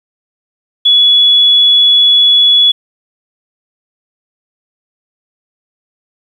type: tone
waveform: sine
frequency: 3395 Hz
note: G#7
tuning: 37 cents sharp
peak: -4 dBFS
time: 0.85-2.72 s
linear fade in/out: 10 ms
effects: 7-bit